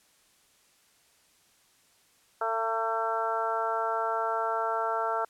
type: harmonic tone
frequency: 225 Hz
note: A3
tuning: 39 cents sharp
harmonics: 2 / 3 / 4 / 5 / 6 / 7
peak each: -35 / -32 / -32 / -38 / -31 / -42 dBFS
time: 2.41-5.25 s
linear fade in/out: 5 ms
effects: white hiss -64 dBFS RMS until 5.29 s + low-pass 11000 Hz 12 dB/octave